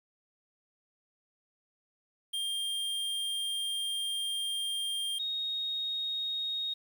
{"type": "tone pair in turn", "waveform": ["square", "sine"], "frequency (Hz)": [3200, 3737], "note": ["G7", "A#7"], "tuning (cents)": [35, 4], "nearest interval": "minor third", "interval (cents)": 269, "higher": "second", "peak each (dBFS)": [-32, -31], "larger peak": "second", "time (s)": [[2.33, 5.19], [5.19, 6.74]], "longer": "first", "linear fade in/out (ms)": 10, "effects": ["10-bit"]}